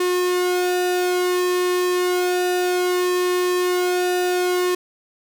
sawtooth tone with flanger, 360.5 Hz, F#4, 45 cents flat, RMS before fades -20 dBFS, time 0-4.75 s, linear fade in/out 5 ms, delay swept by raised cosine 1.3 to 1.85 ms, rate 0.6 Hz, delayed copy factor -0.65, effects none

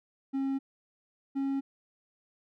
triangle tone pair in turn, 270.8 / 273.3 Hz, C#4 / C#4, -40 / -24 cents, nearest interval unison, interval 16 cents, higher second, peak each -26 / -26 dBFS, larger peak neither, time 0.33-0.59 / 1.35-1.61 s, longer neither, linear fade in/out 20 ms, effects none

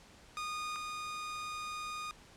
sawtooth tone pair in turn, 1229 / 1229 Hz, D#6 / D#6, -22 / -22 cents, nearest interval unison, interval 0 cents, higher neither, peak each -33 / -35 dBFS, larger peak first, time 0.37-0.76 / 0.76-2.11 s, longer second, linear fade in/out 0 ms, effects pink hiss -58 dBFS RMS until 2.36 s + low-pass 8000 Hz 12 dB/octave

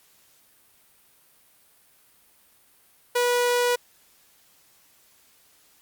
sawtooth tone, 487.4 Hz, B4, 23 cents flat, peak -16 dBFS, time 3.15-3.76 s, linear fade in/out 10 ms, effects white hiss -59 dBFS RMS until 5.81 s + Opus 48 kbps

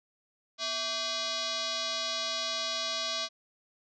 sine tone with frequency modulation, 247.7 Hz, B3, 5 cents sharp, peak -30 dBFS, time 0.58-3.29 s, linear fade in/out 50 ms, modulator 903 Hz, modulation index 5.7, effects none

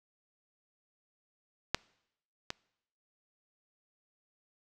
clicks, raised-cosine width 0.2 ms, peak -9 / -17 dBFS, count 2, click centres 1.746 / 2.504 s, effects noise-tail reverb RT60 0.8 s tail -25 dB re dry

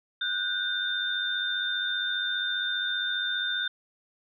sine tone cluster, 1465 / 1560 / 3604 Hz, F#6 / G6 / A7, -18 / -9 / +41 cents, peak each -32 / -33 / -29 dBFS, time 0.21-3.68 s, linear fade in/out 5 ms, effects none

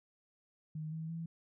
sine tone with pitch steps, 155.56 / 160.3 / 165.19 Hz, D#3 / E3 / E3, 0 / -48 / +4 cents, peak -38 dBFS, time 0.75-1.26 s, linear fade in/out 5 ms, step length 170 ms, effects none

